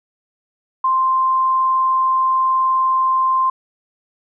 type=tone; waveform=sine; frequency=1046.5 Hz; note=C6; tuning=in tune; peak=-13 dBFS; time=0.84-3.5 s; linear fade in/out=5 ms; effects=none